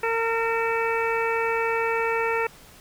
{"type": "harmonic tone with a mistuned harmonic", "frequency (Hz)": 456.3, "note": "A#4", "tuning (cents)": -37, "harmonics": [1, 2, 3, 4, 5, 6], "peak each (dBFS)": [-25, -28, -30, -31, -32, -33], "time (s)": [0.03, 2.47], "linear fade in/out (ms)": 5, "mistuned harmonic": 6, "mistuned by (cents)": -69, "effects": ["pink hiss -49 dBFS RMS until 2.8 s"]}